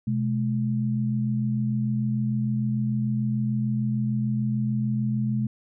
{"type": "tone pair together", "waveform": "sine", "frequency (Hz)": [126.3, 213], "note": ["B2", "G#3"], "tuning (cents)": [39, 44], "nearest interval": "major sixth", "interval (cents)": 905, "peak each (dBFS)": -25, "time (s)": [0.07, 5.47], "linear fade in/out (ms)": 5, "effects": []}